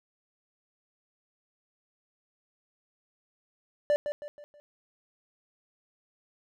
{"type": "tone with echo", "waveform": "triangle", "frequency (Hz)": 587.3, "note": "D5", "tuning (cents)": 0, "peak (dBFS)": -19, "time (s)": [3.9, 3.96], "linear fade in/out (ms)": 0, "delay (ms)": 160, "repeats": 4, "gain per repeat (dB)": -8, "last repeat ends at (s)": 4.6, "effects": []}